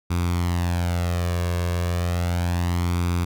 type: tone with flanger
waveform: sawtooth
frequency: 87.31 Hz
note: F2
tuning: in tune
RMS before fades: -23 dBFS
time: 0.1-3.25 s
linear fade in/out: 10 ms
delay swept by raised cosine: 0.83 to 1.83 ms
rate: 0.33 Hz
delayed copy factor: +0.6
effects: none